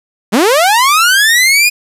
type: linear sweep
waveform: sawtooth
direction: up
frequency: 179.8 to 2489 Hz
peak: -3 dBFS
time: 0.32-1.7 s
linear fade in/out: 20 ms
effects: resampled to 32000 Hz + 7-bit